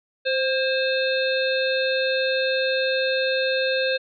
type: harmonic tone with a mistuned harmonic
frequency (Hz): 523.3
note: C5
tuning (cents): 0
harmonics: 1 / 3 / 5 / 7 / 8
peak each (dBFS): -22 / -27 / -29 / -30 / -31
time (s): 0.25-3.98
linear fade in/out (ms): 20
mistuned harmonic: 3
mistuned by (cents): +39
effects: none